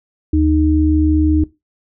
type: tone pair together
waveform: sine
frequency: 77.17 / 308.7 Hz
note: D#2 / D#4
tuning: -14 / -14 cents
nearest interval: 2 octaves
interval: 2400 cents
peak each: -14 / -13 dBFS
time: 0.33-1.44 s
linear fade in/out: 5 ms
effects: noise-tail reverb RT60 0.2 s tail -17 dB re dry